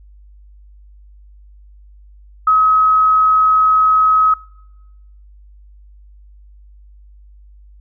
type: tone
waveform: sine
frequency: 1275 Hz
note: D#6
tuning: 42 cents sharp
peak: -8 dBFS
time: 2.47-4.34 s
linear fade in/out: 5 ms
effects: noise-tail reverb RT60 1.0 s tail -26 dB re dry + added 50 Hz sine -40 dBFS peak until 7.8 s